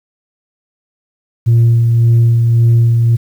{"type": "tone with tremolo", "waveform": "sine", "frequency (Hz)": 116.54, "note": "A#2", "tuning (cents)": 0, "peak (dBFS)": -3, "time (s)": [1.46, 3.17], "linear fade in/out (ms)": 20, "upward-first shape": "sine", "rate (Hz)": 1.8, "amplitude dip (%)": 35, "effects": ["tanh soft clip ceiling -4 dBFS", "7-bit"]}